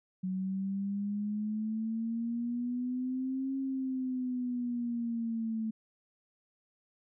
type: exponential two-way sweep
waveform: sine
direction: up then down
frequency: 185 to 269.8 to 219.5 Hz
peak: -31 dBFS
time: 0.23-5.71 s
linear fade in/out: 10 ms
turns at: 3.56 s
effects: none